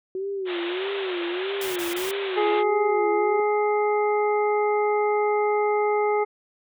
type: tone with vibrato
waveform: sine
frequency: 370 Hz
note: F#4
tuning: in tune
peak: -26 dBFS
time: 0.15-3.4 s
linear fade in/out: 2 ms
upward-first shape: sine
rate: 1.6 Hz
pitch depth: 130 cents each way
type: band-pass noise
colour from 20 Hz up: white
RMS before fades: -34 dBFS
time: 0.45-2.64 s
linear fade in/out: 50 ms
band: 430 to 3700 Hz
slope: 96 dB/octave
type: noise bursts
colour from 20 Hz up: white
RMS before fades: -35 dBFS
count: 3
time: 1.61-2.112 s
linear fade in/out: 5 ms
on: 150 ms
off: 26 ms
type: harmonic tone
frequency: 418.5 Hz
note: G#4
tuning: 13 cents sharp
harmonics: 1 / 2 / 3 / 5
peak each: -21 / -25 / -31 / -33 dBFS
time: 2.36-6.25 s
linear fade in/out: 20 ms
effects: none